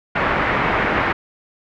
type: low-pass noise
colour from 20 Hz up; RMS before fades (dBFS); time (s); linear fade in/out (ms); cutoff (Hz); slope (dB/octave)
white; -19; 0.15-1.13; 10; 2000; 24
effects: none